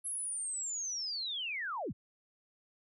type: linear sweep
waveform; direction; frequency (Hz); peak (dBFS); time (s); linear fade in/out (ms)
sine; down; 11000 to 43.65; -35; 0.04-1.93; 20
effects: none